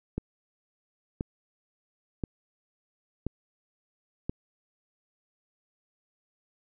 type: click train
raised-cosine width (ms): 3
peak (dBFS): -17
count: 5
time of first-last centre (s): 0.18-4.295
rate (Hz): 0.972
effects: none